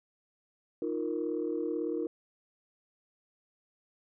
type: chord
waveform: sine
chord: Eb suspended second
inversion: none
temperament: equal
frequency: 311.1 / 349.2 / 466.2 Hz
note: Eb4 / F4 / Bb4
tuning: 0 / 0 / 0 cents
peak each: -34 dBFS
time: 0.82-2.07 s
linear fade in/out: 2 ms
effects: tanh soft clip ceiling -22 dBFS